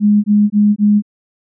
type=tone bursts; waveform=sine; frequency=207.7 Hz; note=G#3; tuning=in tune; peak=-7 dBFS; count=4; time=0-1.023 s; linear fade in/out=50 ms; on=240 ms; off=21 ms; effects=none